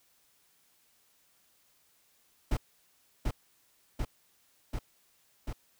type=noise with echo; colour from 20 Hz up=brown; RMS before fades=-28 dBFS; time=2.51-2.57 s; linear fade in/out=5 ms; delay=740 ms; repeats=4; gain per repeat=-2 dB; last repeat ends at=5.53 s; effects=white hiss -68 dBFS RMS until 5.79 s